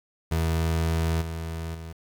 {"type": "tone with level steps", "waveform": "30% pulse", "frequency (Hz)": 81.8, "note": "E2", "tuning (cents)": -13, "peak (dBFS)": [-20, -28, -34], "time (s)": [0.31, 1.93], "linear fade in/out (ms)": 10, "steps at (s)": [1.21, 1.74], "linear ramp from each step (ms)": 10, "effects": ["9-bit"]}